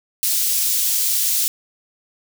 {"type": "high-pass noise", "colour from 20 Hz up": "white", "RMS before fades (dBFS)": -19, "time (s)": [0.23, 1.48], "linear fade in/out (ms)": 0, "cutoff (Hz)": 4400, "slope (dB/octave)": 12, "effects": []}